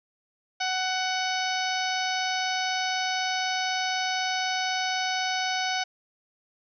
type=harmonic tone; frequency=746 Hz; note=F#5; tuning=14 cents sharp; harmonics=1 / 2 / 3 / 4 / 5 / 6 / 7 / 8; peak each=-29 / -32 / -34 / -35 / -36 / -37 / -37 / -38 dBFS; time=0.6-5.84 s; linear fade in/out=10 ms; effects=none